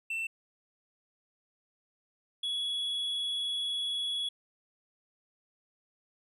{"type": "tone pair in turn", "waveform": "triangle", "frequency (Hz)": [2681, 3369], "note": ["E7", "G#7"], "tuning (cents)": [29, 24], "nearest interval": "major third", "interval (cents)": 395, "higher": "second", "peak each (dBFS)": [-30, -29], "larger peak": "second", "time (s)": [[0.1, 0.27], [2.43, 4.29]], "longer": "second", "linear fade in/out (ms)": 5, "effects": ["resampled to 32000 Hz"]}